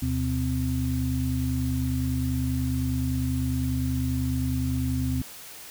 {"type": "tone cluster", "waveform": "sine", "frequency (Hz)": [76.9, 126.9, 258.2], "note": ["D#2", "B2", "C4"], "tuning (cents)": [-20, 47, -23], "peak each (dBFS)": -28, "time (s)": [0.02, 5.22], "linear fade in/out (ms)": 5, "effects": ["white hiss -43 dBFS RMS until 5.7 s"]}